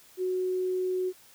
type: tone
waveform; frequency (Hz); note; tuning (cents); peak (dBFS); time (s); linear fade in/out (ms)
sine; 368.9; F#4; -5; -26; 0.17-1.13; 50
effects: white hiss -56 dBFS RMS until 1.34 s